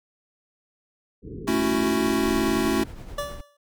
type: low-pass noise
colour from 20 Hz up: white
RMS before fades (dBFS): -36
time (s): 1.22-2.87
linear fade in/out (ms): 50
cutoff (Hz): 450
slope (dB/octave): 96
type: chord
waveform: square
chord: F# minor seventh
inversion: first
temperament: equal with one note detuned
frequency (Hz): 220 / 277.2 / 330.8 / 370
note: A3 / C#4 / E4 / F#4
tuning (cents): 0 / 0 / +6 / 0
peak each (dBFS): -27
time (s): 1.47-2.84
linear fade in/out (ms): 10
type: noise with tremolo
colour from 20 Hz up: brown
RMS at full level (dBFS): -35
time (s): 2.23-3.41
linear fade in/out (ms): 5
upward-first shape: sine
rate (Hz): 9.4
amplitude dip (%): 45
type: tone with exponential decay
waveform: 25% pulse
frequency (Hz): 579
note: D5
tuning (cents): -25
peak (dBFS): -21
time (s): 3.18-3.57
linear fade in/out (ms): 5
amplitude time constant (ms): 84
effects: none